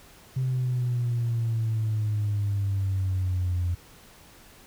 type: exponential sweep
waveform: sine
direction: down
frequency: 130.81 to 87.1 Hz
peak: -22 dBFS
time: 0.36-3.75 s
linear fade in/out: 10 ms
effects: tanh soft clip ceiling -20 dBFS + pink hiss -52 dBFS RMS until 4.66 s